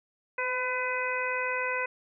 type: harmonic tone with a mistuned harmonic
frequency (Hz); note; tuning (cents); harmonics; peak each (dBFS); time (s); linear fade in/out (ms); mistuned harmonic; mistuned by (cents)
503; B4; +32; 1 / 2 / 3 / 4 / 5; -34 / -34 / -34 / -34 / -34; 0.38-1.86; 5; 1; +19
effects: none